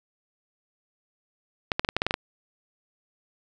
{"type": "clicks", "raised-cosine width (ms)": 0.3, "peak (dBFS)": -7, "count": 9, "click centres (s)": [1.718, 1.795, 1.848, 1.889, 1.966, 2.019, 2.066, 2.109, 2.141], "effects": []}